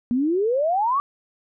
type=exponential sweep; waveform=sine; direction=up; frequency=233.1 to 1176 Hz; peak=-18 dBFS; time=0.11-1 s; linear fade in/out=0 ms; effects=none